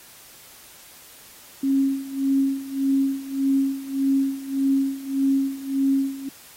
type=tone with tremolo; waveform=sine; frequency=272 Hz; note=C#4; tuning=33 cents flat; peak=-16 dBFS; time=1.63-6.29 s; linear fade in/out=5 ms; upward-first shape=sine; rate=1.7 Hz; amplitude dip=85%; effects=white hiss -47 dBFS RMS until 6.56 s + AAC 48 kbps